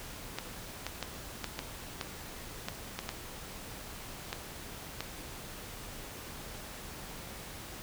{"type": "clicks", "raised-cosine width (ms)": 0.2, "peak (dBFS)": -17, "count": 11, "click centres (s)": [0.386, 0.866, 1.027, 1.443, 1.591, 2.012, 2.685, 2.99, 3.091, 4.329, 5.006], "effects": ["pink hiss -45 dBFS RMS until 7.82 s"]}